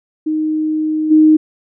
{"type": "tone with level steps", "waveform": "sine", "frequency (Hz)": 310.5, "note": "D#4", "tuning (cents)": -3, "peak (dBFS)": [-14, -5], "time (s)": [0.26, 1.37], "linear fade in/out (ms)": 10, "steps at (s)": 1.1, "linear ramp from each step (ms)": 20, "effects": []}